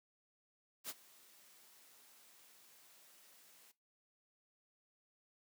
white noise with ADSR envelope, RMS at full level -42 dBFS, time 0.84-3.72 s, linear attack 52 ms, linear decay 38 ms, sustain -22 dB, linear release 12 ms, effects noise-tail reverb RT60 0.2 s tail -17 dB re dry + high-pass 200 Hz 12 dB/octave

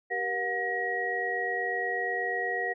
sine tone cluster, 388.9 / 477.2 / 722 / 1899 Hz, G4 / A#4 / F#5 / A#6, -14 / +41 / -43 / +32 cents, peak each -37 / -35 / -34 / -30 dBFS, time 0.1-2.74 s, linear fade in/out 20 ms, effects none

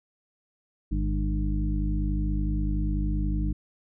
harmonic tone with a mistuned harmonic, 50.5 Hz, G#1, 48 cents flat, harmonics 1 / 2 / 3 / 4 / 6, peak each -25 / -35 / -33 / -34 / -34 dBFS, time 0.91-3.53 s, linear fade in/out 10 ms, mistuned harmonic 4, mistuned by +29 cents, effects none

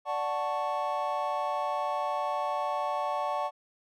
triangle chord, D major seventh, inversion none, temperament equal, 587.3 / 740 / 880 / 1108.7 Hz, D5 / F#5 / A5 / C#6, 0 / 0 / 0 / 0 cents, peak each -32 dBFS, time 0.05-3.51 s, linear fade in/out 50 ms, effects none

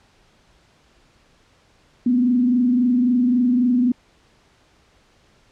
sine tone with frequency modulation, 246.9 Hz, B3, in tune, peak -14 dBFS, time 2.06-3.92 s, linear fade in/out 5 ms, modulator 23.7 Hz, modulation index 0.52, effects pink hiss -57 dBFS RMS until 5.51 s + low-pass 6000 Hz 12 dB/octave

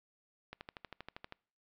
click train, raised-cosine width 0.3 ms, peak -28 dBFS, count 11, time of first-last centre 0.53-1.324 s, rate 12.6 Hz, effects noise-tail reverb RT60 0.5 s tail -26 dB re dry + low-pass 5000 Hz 12 dB/octave

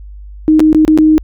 sine tone with dropouts, 311.1 Hz, D#4, in tune, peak -4 dBFS, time 0.48-1.18 s, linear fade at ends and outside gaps 0 ms, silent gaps 0.595-0.603 / 0.729-0.747 / 0.85-0.879 / 0.976-0.986 s, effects added 50 Hz sine -28 dBFS peak until 1.23 s

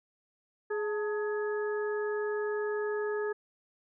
harmonic tone with a mistuned harmonic, 419.9 Hz, G#4, 19 cents sharp, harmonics 1 / 2 / 3 / 4, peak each -30 / -43 / -43 / -40 dBFS, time 0.7-3.33 s, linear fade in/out 10 ms, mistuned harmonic 2, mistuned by +95 cents, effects none

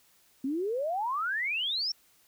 sine exponential sweep, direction up, 256 to 5588 Hz, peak -28 dBFS, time 0.44-1.92 s, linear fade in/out 5 ms, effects white hiss -64 dBFS RMS until 2.27 s

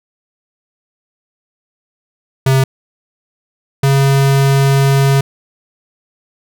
square tone pair in turn, 133.3 / 137.36 Hz, C3 / C#3, +33 / -15 cents, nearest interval minor second, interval 52 cents, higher second, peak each -9 dBFS, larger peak neither, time 2.46-2.64 / 3.83-5.21 s, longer second, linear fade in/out 5 ms, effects none

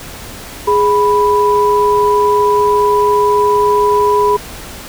sine tone pair together, 415.3 / 987.8 Hz, G#4 / B5, 0 / 0 cents, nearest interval octave + minor third, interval 1500 cents, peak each -11 dBFS, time 0.67-4.37 s, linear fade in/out 10 ms, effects pink hiss -30 dBFS RMS until 4.88 s

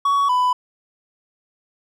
triangle tone pair in turn, 1123 / 997 Hz, C#6 / B5, +22 / +16 cents, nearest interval major second, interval 206 cents, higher first, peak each -13 dBFS, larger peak neither, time 0.05-0.29 / 0.29-0.53 s, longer neither, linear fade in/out 5 ms, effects none

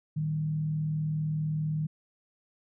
sine tone with frequency modulation, 154.1 Hz, D#3, 16 cents flat, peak -27 dBFS, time 0.16-1.87 s, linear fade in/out 10 ms, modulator 40 Hz, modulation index 0.36, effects none

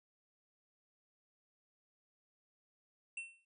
square tone with exponential decay, 2700 Hz, E7, 41 cents sharp, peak -39 dBFS, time 3.17-3.45 s, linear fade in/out 5 ms, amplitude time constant 59 ms, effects noise-tail reverb RT60 0.1 s tail -24 dB re dry + resampled to 24000 Hz

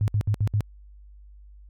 sine tone bursts, 104.2 Hz, G#2, 6 cents sharp, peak -19 dBFS, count 5, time 0.01-0.607 s, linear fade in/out 0 ms, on 69 ms, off 63 ms, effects added 50 Hz sine -45 dBFS peak until 1.69 s

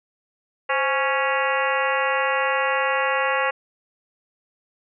harmonic tone with a mistuned harmonic, 277.2 Hz, C#4, in tune, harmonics 2 / 3 / 4 / 5 / 6 / 7 / 8 / 9 / 10, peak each -25 / -27 / -26 / -29 / -29 / -27 / -34 / -33 / -31 dBFS, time 0.69-3.51 s, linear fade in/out 10 ms, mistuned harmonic 2, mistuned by -92 cents, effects none

